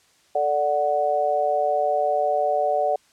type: chord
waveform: sine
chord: D major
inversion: second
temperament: equal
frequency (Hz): 440 / 587.3 / 740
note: A4 / D5 / F#5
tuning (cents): 0 / 0 / 0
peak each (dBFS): -28 / -22 / -22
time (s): 0.35-2.96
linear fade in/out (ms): 5
effects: white hiss -59 dBFS RMS until 3.12 s + low-pass 8000 Hz 12 dB/octave